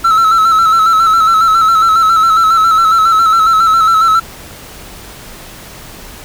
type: tone with vibrato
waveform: triangle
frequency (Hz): 1318.5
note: E6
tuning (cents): 0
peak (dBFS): -4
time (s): 0.04-4.2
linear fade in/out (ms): 10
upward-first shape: square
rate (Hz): 7.3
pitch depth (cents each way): 38
effects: pink hiss -32 dBFS RMS until 6.24 s